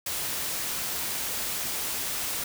white noise, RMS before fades -31 dBFS, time 0.06-2.44 s, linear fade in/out 5 ms, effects none

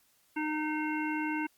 harmonic tone with a mistuned harmonic, 306.8 Hz, D#4, 24 cents flat, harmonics 1 / 3 / 5 / 7 / 9, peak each -32 / -37 / -39 / -40 / -42 dBFS, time 0.36-1.47 s, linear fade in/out 10 ms, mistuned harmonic 9, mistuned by -21 cents, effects white hiss -68 dBFS RMS until 1.57 s + Opus 48 kbps

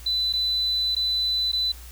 sine tone with dropouts, 4000 Hz, B7, 21 cents sharp, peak -21 dBFS, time 0.06-1.72 s, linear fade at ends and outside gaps 5 ms, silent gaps 0.327-0.335 / 0.951-0.964 / 1.518-1.53 s, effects added 60 Hz sine -40 dBFS peak until 1.91 s + white hiss -47 dBFS RMS until 1.91 s

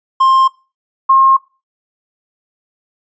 triangle / sine tone pair in turn, 1058 / 1070.3 Hz, C6 / C6, +19 / +39 cents, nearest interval unison, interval 20 cents, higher second, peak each -5 dBFS, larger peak neither, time 0.2-0.48 / 1.09-1.37 s, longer neither, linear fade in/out 10 ms, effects noise-tail reverb RT60 0.3 s tail -21 dB re dry + resampled to 16000 Hz

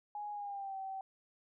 sine tone with pitch glide, 830.6 to 770.5 Hz, G#5 to G5, 0 to -30 cents, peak -39 dBFS, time 0.15-1.01 s, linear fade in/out 2 ms, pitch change -130 cents, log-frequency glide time 0.32-0.77 s, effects none

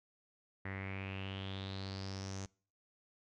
sawtooth tone with low-pass filter sweep, 96.5 Hz, G2, 27 cents flat, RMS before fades -43 dBFS, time 0.65-2.46 s, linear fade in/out 5 ms, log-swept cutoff 1900 to 6500 Hz, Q 6.7, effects noise-tail reverb RT60 0.4 s tail -24 dB re dry

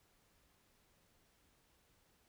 silence, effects pink hiss -73 dBFS RMS until 2.28 s

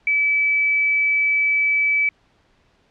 sine tone, 2300 Hz, D7, 37 cents flat, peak -15 dBFS, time 0.07-2.09 s, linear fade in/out 2 ms, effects pink hiss -60 dBFS RMS until 2.9 s + low-pass 4000 Hz 12 dB/octave

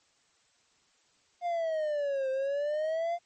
triangle exponential two-way sweep, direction down then up, 710 to 523.3 to 699 Hz, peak -26 dBFS, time 1.41-3.19 s, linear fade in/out 50 ms, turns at 2.3 s, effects white hiss -68 dBFS RMS until 3.25 s + MP3 32 kbps

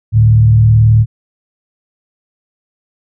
sine tone with frequency modulation, 110.6 Hz, A2, 9 cents sharp, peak -4 dBFS, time 0.12-1.06 s, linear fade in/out 50 ms, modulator 38.9 Hz, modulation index 0.5, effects none

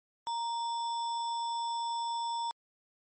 sine tone with sample-and-hold, 932.3 Hz, A#5, in tune, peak -31 dBFS, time 0.27-2.51 s, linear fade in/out 0 ms, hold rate 4410 Hz, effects MP3 32 kbps

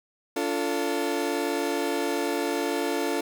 30% pulse tone cluster, 286.8 / 346.3 / 445.4 Hz, D4 / F4 / A4, -41 / -15 / +21 cents, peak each -27 dBFS, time 0.36-3.21 s, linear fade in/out 5 ms, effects none

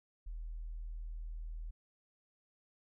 sine tone, 40.06 Hz, E1, 49 cents flat, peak -40 dBFS, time 0.26-1.71 s, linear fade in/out 10 ms, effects none

